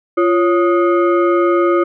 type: tone with frequency modulation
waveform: sine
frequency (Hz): 346.5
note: F4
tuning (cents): -14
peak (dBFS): -10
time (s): 0.17-1.84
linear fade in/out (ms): 10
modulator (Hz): 900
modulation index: 0.92
effects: none